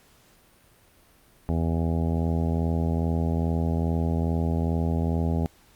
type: harmonic tone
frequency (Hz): 82.41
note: E2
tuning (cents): 0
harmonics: 1 / 2 / 3 / 4 / 5 / 6 / 7 / 8 / 9 / 10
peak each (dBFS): -25 / -27 / -30 / -38 / -36 / -40 / -41 / -40 / -43 / -41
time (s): 1.49-5.46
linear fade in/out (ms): 0
effects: pink hiss -58 dBFS RMS until 5.75 s + Opus 48 kbps

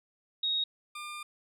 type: tone pair in turn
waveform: sine / 20% pulse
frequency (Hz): 3761 / 1200.1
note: A#7 / D6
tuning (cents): +15 / +37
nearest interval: octave + minor sixth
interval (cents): 1978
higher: first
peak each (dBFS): -27 / -34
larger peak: first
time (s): 0.43-0.64 / 0.95-1.23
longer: second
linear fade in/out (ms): 5
effects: resampled to 32000 Hz

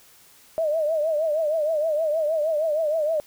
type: tone with vibrato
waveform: sine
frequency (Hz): 622.3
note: D#5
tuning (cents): 0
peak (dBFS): -20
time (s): 0.58-3.2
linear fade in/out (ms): 0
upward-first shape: triangle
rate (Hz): 6.4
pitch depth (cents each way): 120
effects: white hiss -53 dBFS RMS until 3.26 s

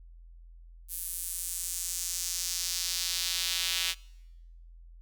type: tone with high-pass filter sweep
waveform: square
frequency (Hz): 88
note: F2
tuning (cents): +14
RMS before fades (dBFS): -33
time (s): 0.88-3.95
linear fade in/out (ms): 50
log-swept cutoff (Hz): 11000 to 3100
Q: 1.6
effects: noise-tail reverb RT60 1.0 s tail -25 dB re dry + added 42 Hz sine -48 dBFS peak until 5.01 s

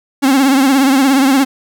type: tone with vibrato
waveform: 45% pulse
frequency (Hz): 270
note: C#4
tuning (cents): -45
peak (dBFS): -8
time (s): 0.22-1.45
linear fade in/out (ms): 20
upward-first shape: triangle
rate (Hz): 17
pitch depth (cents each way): 99
effects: none

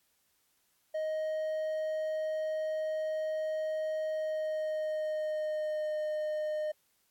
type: tone with pitch glide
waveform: triangle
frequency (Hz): 625 to 612.1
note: D#5 to D#5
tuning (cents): +8 to -28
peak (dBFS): -29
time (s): 0.94-6.72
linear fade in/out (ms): 10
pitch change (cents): -36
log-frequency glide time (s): 4.09-5.96
effects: white hiss -73 dBFS RMS until 7.1 s + AAC 64 kbps

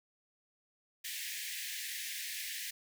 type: high-pass noise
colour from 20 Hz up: pink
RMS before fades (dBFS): -41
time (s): 1.04-2.71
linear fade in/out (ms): 10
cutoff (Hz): 1700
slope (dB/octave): 96
effects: none

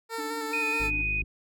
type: tone with vibrato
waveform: 15% pulse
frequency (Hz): 448.7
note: A4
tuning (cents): +34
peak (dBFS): -25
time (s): 0.09-0.91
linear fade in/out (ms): 50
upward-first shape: square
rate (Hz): 4.7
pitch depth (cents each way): 22
type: tone with tremolo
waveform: triangle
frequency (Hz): 296.3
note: D4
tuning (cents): +15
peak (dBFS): -33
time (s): 0.18-1.02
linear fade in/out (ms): 5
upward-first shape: sine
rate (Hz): 16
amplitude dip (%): 50
type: tone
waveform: sine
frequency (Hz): 2489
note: D#7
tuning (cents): 0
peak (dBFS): -26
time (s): 0.53-1.22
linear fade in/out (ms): 5
type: harmonic tone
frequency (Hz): 51.91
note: G#1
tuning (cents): 0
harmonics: 1 / 2 / 3 / 5 / 6 / 7 / 8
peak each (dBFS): -32 / -42 / -43 / -49 / -53 / -50 / -59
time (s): 0.8-1.24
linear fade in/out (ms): 5
effects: none

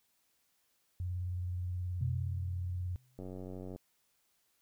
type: tone with vibrato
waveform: sine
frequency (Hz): 89.8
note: F2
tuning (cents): +49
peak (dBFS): -34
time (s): 1-2.96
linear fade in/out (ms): 0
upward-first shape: triangle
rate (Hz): 19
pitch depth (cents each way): 46
type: tone with exponential decay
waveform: sine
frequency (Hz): 127.1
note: C3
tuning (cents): -50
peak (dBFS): -30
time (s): 2.01-3.21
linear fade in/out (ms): 5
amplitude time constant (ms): 260
type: click train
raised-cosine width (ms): 2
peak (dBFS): -32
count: 54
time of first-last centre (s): 3.19-3.761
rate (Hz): 92.9
effects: white hiss -75 dBFS RMS until 4.61 s

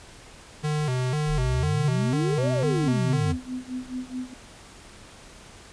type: tone with vibrato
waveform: square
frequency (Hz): 138.59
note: C#3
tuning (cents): 0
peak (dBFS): -24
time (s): 0.63-3.33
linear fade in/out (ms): 20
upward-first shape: square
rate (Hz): 2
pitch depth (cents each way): 150
type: exponential two-way sweep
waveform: sine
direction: up then down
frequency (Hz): 34.01 to 659.3 to 74.1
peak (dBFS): -25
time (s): 1.26-3.38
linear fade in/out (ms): 50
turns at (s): 2.52
type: tone with tremolo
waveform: sine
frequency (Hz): 253.9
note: B3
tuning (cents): +48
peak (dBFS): -27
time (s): 2.43-4.34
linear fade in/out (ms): 5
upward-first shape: sine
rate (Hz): 4.7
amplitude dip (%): 90
effects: pink hiss -47 dBFS RMS until 5.72 s + resampled to 22050 Hz

